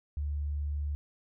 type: tone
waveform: sine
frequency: 73 Hz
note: D2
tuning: 10 cents flat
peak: -30 dBFS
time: 0.17-0.95 s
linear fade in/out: 0 ms
effects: none